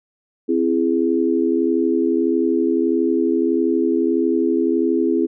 sine chord, C augmented, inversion none, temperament equal with one note detuned, 261.6 / 333.7 / 415.3 Hz, C4 / E4 / G#4, 0 / +21 / 0 cents, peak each -20 / -18 / -21 dBFS, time 0.48-5.27 s, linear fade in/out 20 ms, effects none

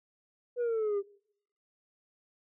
sine exponential sweep, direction down, 493.9 to 392.5 Hz, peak -25 dBFS, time 0.56-1.03 s, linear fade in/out 50 ms, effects noise-tail reverb RT60 0.7 s tail -26 dB re dry + tanh soft clip ceiling -27 dBFS

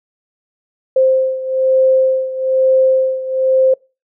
sine beating tone pair, 523.3 / 524.4 Hz, C5 / C5, 0 / +4 cents, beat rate 1.1 Hz, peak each -12 / -16 dBFS, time 0.96-3.74 s, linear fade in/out 5 ms, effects noise-tail reverb RT60 0.3 s tail -26 dB re dry

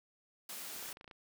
white high-pass noise, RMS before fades -45 dBFS, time 0.49-0.93 s, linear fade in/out 5 ms, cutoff 150 Hz, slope 96 dB/octave
clicks, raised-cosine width 0.3 ms, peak -36 dBFS, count 11, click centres 0.763 / 0.795 / 0.826 / 0.858 / 0.889 / 0.928 / 0.971 / 1.011 / 1.044 / 1.078 / 1.112 s
effects none

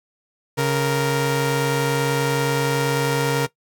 sawtooth tone pair together, 138.5 / 465.9 Hz, C#3 / A#4, -1 / -1 cents, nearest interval octave + major sixth, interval 2100 cents, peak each -17 dBFS, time 0.57-3.47 s, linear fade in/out 20 ms, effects noise-tail reverb RT60 0.1 s tail -17 dB re dry

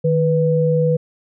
sine tone pair together, 155.56 / 493.1 Hz, D#3 / B4, 0 / -3 cents, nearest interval octave + minor sixth, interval 1997 cents, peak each -16 dBFS, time 0.04-0.97 s, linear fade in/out 10 ms, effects none

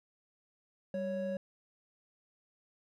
triangle tone pair together, 195.63 / 554.4 Hz, G3 / C#5, -3 / 0 cents, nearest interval octave + tritone, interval 1803 cents, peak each -36 / -33 dBFS, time 0.94-1.37 s, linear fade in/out 2 ms, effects none

